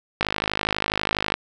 click train, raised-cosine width 0.3 ms, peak -5 dBFS, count 60, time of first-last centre 0.21-1.34 s, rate 52.2 Hz, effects none

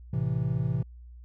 triangle chord, A minor, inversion none, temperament equal, 110 / 130.81 / 164.81 Hz, A2 / C3 / E3, 0 / 0 / 0 cents, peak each -29 / -26 / -29 dBFS, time 0.13-0.83 s, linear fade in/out 5 ms, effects added 60 Hz sine -44 dBFS peak until 1.24 s

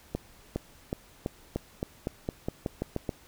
accelerating click train, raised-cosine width 2 ms, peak -16 dBFS, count 13, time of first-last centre 0.15-3.092 s, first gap 410 ms, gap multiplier 0.9, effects pink hiss -56 dBFS RMS until 3.27 s

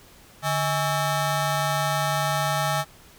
20% pulse ring-modulated tone, 487.9 Hz, B4, 21 cents flat, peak -14 dBFS, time 0.42-2.85 s, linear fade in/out 50 ms, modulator 341 Hz, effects pink hiss -51 dBFS RMS until 3.18 s

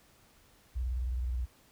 sine tone with vibrato, 61.74 Hz, B1, in tune, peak -30 dBFS, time 0.75-1.46 s, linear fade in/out 20 ms, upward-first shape triangle, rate 19 Hz, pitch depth 210 cents each way, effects pink hiss -63 dBFS RMS until 1.71 s

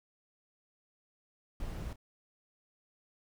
brown noise with echo, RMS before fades -39 dBFS, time 1.6-1.93 s, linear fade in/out 2 ms, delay 29 ms, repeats 1, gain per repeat -14 dB, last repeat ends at 1.959 s, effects none

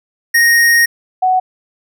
square / sine tone pair in turn, 1864.7 / 743.6 Hz, A#6 / F#5, 0 / +8 cents, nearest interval octave + major third, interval 1592 cents, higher first, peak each -8 / -9 dBFS, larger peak first, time 0.34-0.86 / 1.22-1.4 s, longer first, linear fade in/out 10 ms, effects none

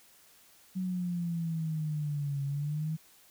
sine exponential two-way sweep, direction down then up, 187.4 to 138.59 to 160.1 Hz, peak -30 dBFS, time 0.75-2.97 s, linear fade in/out 20 ms, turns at 2.44 s, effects white hiss -60 dBFS RMS until 3.3 s

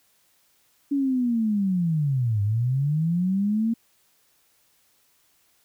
sine linear two-way sweep, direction down then up, 285.8 to 99.5 to 232.1 Hz, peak -20 dBFS, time 0.91-3.74 s, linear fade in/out 10 ms, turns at 2.42 s, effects white hiss -64 dBFS RMS until 5.64 s

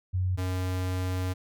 sine / square tone pair in turn, 92.1 / 92.1 Hz, F#2 / F#2, -7 / -7 cents, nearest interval unison, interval 0 cents, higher neither, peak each -24 / -28 dBFS, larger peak first, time 0.13-0.37 / 0.37-1.34 s, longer second, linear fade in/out 20 ms, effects none

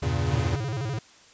square chord, E diminished seventh, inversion none, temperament equal, 82.41 / 98 / 116.54 / 138.59 Hz, E2 / G2 / Bb2 / Db3, 0 / 0 / 0 / 0 cents, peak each -29 / -31 / -30 / -30 dBFS, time 0.02-0.56 s, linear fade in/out 10 ms
square tone with vibrato, 123.47 Hz, B2, in tune, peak -28 dBFS, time 0.31-0.99 s, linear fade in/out 5 ms, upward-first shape square, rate 12 Hz, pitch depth 220 cents each way
effects white hiss -53 dBFS RMS until 1.33 s + resampled to 16000 Hz

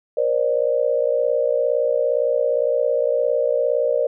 sine tone cluster, 479.5 / 537 / 599 Hz, A#4 / C5 / D5, +49 / +45 / +34 cents, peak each -21 dBFS, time 0.17-4.07 s, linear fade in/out 5 ms, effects none

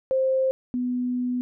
sine tone pair in turn, 526 / 248.2 Hz, C5 / B3, +9 / +9 cents, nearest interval octave + minor second, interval 1300 cents, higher first, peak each -19 / -23 dBFS, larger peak first, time 0.11-0.51 / 0.74-1.41 s, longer second, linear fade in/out 0 ms, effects none

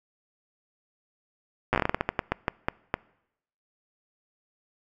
slowing click train, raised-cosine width 0.5 ms, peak -8 dBFS, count 17, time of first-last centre 1.73-2.941 s, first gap 8 ms, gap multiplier 1.26, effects noise-tail reverb RT60 0.8 s tail -24 dB re dry

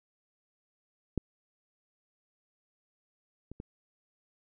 clicks, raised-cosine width 3 ms, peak -16 / -30 / -27 dBFS, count 3, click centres 1.177 / 3.516 / 3.601 s, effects none

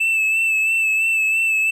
triangle tone with vibrato, 2637 Hz, E7, in tune, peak -14 dBFS, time 0-1.71 s, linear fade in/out 10 ms, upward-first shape sine, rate 3 Hz, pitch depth 30 cents each way, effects none

